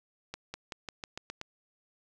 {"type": "accelerating click train", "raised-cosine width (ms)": 0.2, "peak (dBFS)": -21, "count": 8, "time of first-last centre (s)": [0.34, 1.414], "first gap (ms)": 200, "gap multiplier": 0.91, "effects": []}